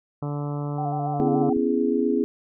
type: harmonic tone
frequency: 145.4 Hz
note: D3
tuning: 17 cents flat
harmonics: 1 / 2 / 3 / 4 / 5 / 6 / 7 / 8 / 9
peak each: -27 / -33 / -37 / -39 / -41 / -43 / -44 / -45 / -46 dBFS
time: 0.22-1.5 s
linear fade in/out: 5 ms
type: tone with vibrato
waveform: sine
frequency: 737 Hz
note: F#5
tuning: 7 cents flat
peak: -27 dBFS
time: 0.78-1.53 s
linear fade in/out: 5 ms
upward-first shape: square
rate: 7 Hz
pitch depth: 57 cents each way
type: chord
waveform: sine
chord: C# minor seventh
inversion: third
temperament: just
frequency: 249.5 / 277.2 / 332.6 / 415.8 Hz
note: B3 / C#4 / E4 / G#4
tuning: +18 / 0 / +16 / +2 cents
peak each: -24 / -26 / -26 / -24 dBFS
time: 1.2-2.24 s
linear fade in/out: 0 ms
type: click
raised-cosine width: 3 ms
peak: -24 dBFS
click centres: 1.567 s
effects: none